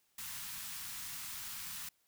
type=band-stop noise; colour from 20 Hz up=white; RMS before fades=-44 dBFS; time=0.18-1.89 s; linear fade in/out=5 ms; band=220 to 940 Hz; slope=24 dB/octave; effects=white hiss -75 dBFS RMS until 2.07 s